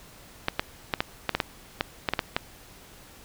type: clicks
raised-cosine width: 0.3 ms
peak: -7 dBFS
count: 12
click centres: 0.484 / 0.595 / 0.938 / 1.005 / 1.293 / 1.35 / 1.402 / 1.809 / 2.088 / 2.136 / 2.192 / 2.365 s
effects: pink hiss -50 dBFS RMS until 3.24 s